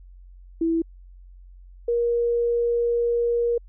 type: tone pair in turn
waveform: sine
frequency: 329.6 / 473.1 Hz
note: E4 / A#4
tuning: 0 / +26 cents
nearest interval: tritone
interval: 626 cents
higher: second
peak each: -19 dBFS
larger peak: neither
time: 0.61-0.82 / 1.88-3.58 s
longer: second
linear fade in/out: 5 ms
effects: added 45 Hz sine -43 dBFS peak until 3.68 s